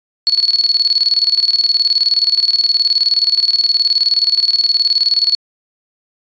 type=tone with tremolo; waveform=sine; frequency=4393 Hz; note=C#8; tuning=16 cents flat; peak=-8 dBFS; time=0.27-5.35 s; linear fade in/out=0 ms; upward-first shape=square; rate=19 Hz; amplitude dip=75%; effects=resampled to 16000 Hz